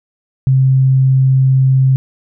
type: tone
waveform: sine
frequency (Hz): 132.3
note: C3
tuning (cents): +20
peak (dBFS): -7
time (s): 0.47-1.96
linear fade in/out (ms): 0
effects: none